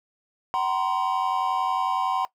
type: tone cluster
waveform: triangle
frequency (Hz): 758 / 950 / 1041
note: F#5 / A#5 / C6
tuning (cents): +42 / +33 / -9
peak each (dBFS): -25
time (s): 0.54-2.25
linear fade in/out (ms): 0
effects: noise-tail reverb RT60 0.1 s tail -18 dB re dry